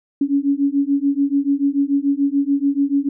sine beating tone pair, 277.2 / 284.1 Hz, C#4 / C#4, 0 / +43 cents, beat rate 6.9 Hz, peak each -18 dBFS, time 0.21-3.09 s, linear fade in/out 5 ms, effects none

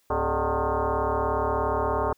sine tone with frequency modulation, 233.5 Hz, A#3, 3 cents sharp, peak -22 dBFS, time 0.1-2.13 s, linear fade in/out 5 ms, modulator 168 Hz, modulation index 5.8, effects white hiss -67 dBFS RMS until 2.17 s

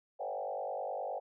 sine tone with frequency modulation, 653 Hz, E5, 17 cents flat, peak -35 dBFS, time 0.19-1.2 s, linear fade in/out 20 ms, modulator 49.6 Hz, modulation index 3.2, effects none

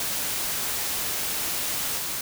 white noise with level steps, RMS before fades -28 / -30 dBFS, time 0-2.21 s, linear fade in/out 2 ms, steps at 1.98 s, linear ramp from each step 2 ms, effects none

